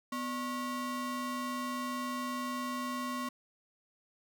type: ring-modulated tone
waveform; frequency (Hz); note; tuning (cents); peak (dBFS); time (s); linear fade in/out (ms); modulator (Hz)
square; 421.7; G#4; +26; -32; 0.12-3.29; 5; 671
effects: none